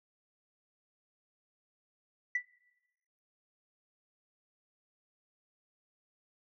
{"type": "tone with exponential decay", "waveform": "sine", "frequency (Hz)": 1970, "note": "B6", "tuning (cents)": -5, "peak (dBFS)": -24, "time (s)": [2.35, 2.45], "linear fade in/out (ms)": 5, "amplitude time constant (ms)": 20, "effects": ["noise-tail reverb RT60 1.0 s tail -21 dB re dry", "tanh soft clip ceiling -23 dBFS"]}